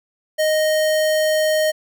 square tone, 621 Hz, D#5, 3 cents flat, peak -16 dBFS, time 0.38-1.72 s, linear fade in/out 20 ms, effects none

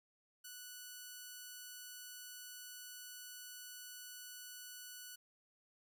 5% pulse tone, 1480 Hz, F#6, in tune, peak -38 dBFS, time 0.44-5.16 s, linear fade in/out 10 ms, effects none

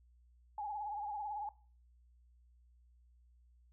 sine tone with vibrato, 830.6 Hz, G#5, in tune, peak -38 dBFS, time 0.58-1.49 s, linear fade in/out 2 ms, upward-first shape triangle, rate 18 Hz, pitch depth 79 cents each way, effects noise-tail reverb RT60 0.4 s tail -18 dB re dry + added 60 Hz sine -63 dBFS peak until 3.72 s

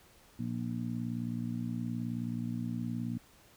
harmonic tone, 59 Hz, A#1, 22 cents sharp, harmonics 2 / 3 / 4 / 5, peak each -38 / -40 / -36 / -46 dBFS, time 0.39-3.18 s, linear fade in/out 5 ms, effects pink hiss -61 dBFS RMS until 3.56 s

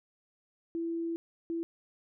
sine tone bursts at uneven times, 333.4 Hz, E4, 20 cents sharp, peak -31 dBFS, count 2, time 0.75-1.16 / 1.5-1.63 s, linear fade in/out 0 ms, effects none

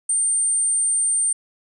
sine tone, 8870 Hz, C#9, in tune, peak -17 dBFS, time 0.09-1.33 s, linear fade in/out 5 ms, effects none

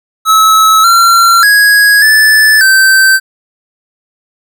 square tone with pitch steps, 1296 / 1367 / 1660 / 1745 / 1550 Hz, E6 / F6 / G#6 / A6 / G6, -30 / -37 / -1 / -15 / -20 cents, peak -4 dBFS, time 0.25-3.2 s, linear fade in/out 50 ms, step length 590 ms, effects none

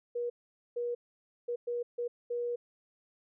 sine tone bursts at uneven times, 480 Hz, B4, 49 cents flat, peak -31 dBFS, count 6, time 0.15-0.3 / 0.76-0.95 / 1.48-1.56 / 1.67-1.83 / 1.98-2.08 / 2.3-2.56 s, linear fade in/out 10 ms, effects none

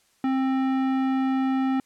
sine tone with tanh clipping, 264.4 Hz, C4, 18 cents sharp, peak -23 dBFS, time 0.24-1.8 s, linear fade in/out 2 ms, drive 16 dB, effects white hiss -64 dBFS RMS until 1.85 s + low-pass 10000 Hz 12 dB/octave

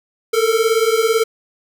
square beating tone pair, 440 / 458 Hz, A4 / A#4, 0 / -31 cents, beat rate 18 Hz, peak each -17 dBFS, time 0.33-1.24 s, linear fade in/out 10 ms, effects none

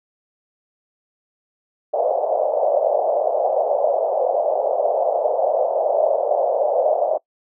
pink band-pass noise, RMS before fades -19 dBFS, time 1.93-7.18 s, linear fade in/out 5 ms, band 540 to 700 Hz, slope 48 dB/octave, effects noise-tail reverb RT60 0.1 s tail -23 dB re dry

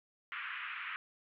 pink band-pass noise, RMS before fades -42 dBFS, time 0.32-0.96 s, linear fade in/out 0 ms, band 1200 to 2800 Hz, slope 48 dB/octave, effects none

